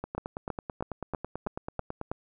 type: two click trains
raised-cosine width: 1 ms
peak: -20 / -17 dBFS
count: 19 / 7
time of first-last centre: 0.04-2.014 / 0.18-2.115 s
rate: 9.12 / 3.1 Hz
effects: none